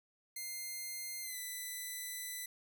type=tone with pitch glide; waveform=5% pulse; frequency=2100 to 1995.9 Hz; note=C7 to B6; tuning=+6 to +18 cents; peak=-31 dBFS; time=0.36-2.46 s; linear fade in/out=5 ms; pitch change=-88 cents; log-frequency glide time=1.22-1.37 s; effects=none